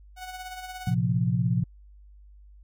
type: tone with tremolo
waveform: sawtooth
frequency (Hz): 740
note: F#5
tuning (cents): 0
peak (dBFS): -31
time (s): 0.16-0.95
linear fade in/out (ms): 50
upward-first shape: sine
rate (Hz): 17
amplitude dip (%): 50
type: chord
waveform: sine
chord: Bb suspended second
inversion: none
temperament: equal with one note detuned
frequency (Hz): 113.94 / 130.81 / 174.61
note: Bb2 / C3 / F3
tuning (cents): -39 / 0 / 0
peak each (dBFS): -26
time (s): 0.87-1.64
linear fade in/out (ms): 5
effects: added 50 Hz sine -48 dBFS peak until 2.63 s

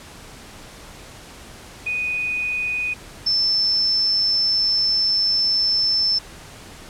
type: tone pair in turn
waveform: sine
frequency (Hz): 2483 / 5299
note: D#7 / E8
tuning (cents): -4 / +8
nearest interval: octave + minor second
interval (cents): 1312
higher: second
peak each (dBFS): -21 / -16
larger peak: second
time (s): 1.86-2.94 / 3.26-6.19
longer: second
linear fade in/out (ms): 10
effects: pink hiss -41 dBFS RMS until 6.89 s + low-pass 10000 Hz 12 dB/octave

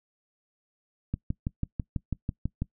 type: click train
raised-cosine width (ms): 5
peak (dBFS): -16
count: 10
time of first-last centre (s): 1.14-2.62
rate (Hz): 6.08
effects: noise-tail reverb RT60 0.1 s tail -22 dB re dry

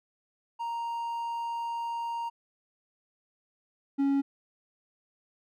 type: tone pair in turn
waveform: triangle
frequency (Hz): 932.3 / 277.2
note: A#5 / C#4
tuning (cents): 0 / 0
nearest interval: octave + major sixth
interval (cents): 2100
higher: first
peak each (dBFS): -29 / -21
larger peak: second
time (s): 0.59-2.3 / 3.98-4.22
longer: first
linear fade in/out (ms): 20
effects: none

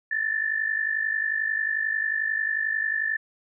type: tone pair together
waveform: sine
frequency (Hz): 1748.8 / 1800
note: A6 / A6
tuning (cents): -11 / +39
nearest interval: unison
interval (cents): 50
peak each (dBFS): -25 / -28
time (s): 0.11-3.17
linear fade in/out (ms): 5
effects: none

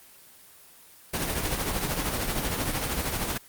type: noise with tremolo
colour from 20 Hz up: pink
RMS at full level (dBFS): -26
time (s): 1.13-3.38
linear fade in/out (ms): 10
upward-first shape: triangle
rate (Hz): 13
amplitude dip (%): 55
effects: white hiss -52 dBFS RMS until 3.48 s + Opus 24 kbps

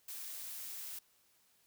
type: noise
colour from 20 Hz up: blue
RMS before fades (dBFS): -45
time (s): 0.08-0.99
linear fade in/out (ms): 5
effects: white hiss -71 dBFS RMS until 1.66 s

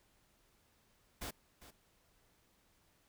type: noise with echo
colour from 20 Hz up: pink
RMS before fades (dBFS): -43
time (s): 1.21-1.31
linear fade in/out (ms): 10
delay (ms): 400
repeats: 1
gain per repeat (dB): -14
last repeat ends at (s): 1.71
effects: pink hiss -72 dBFS RMS until 3.08 s

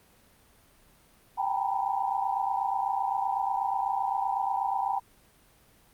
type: tone cluster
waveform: sine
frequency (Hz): 775 / 803 / 907 / 976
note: G5 / G5 / A#5 / B5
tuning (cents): -20 / +41 / -48 / -21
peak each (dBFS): -31 / -31 / -32 / -33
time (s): 1.37-5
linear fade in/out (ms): 20
effects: pink hiss -60 dBFS RMS until 5.93 s + Opus 32 kbps

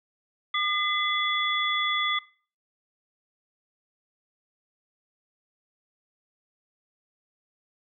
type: tone cluster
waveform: sine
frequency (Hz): 1209 / 2038 / 3425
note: D6 / C7 / A7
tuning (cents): +50 / -46 / -47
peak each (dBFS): -28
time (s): 0.54-2.19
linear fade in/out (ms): 5
effects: noise-tail reverb RT60 0.4 s tail -19 dB re dry

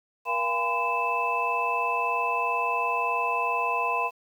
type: tone cluster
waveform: sine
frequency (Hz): 477.3 / 690 / 813 / 1013 / 2629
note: A#4 / F5 / G#5 / B5 / E7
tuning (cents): +41 / -21 / -37 / +44 / -5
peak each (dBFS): -34 / -32 / -34 / -26 / -30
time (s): 0.25-4.11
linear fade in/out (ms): 50
effects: 9-bit

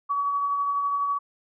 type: tone with tremolo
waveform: sine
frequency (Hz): 1134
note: C#6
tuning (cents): +39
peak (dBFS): -21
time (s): 0.09-1.19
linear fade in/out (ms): 20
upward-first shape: triangle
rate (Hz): 12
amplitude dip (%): 35
effects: none

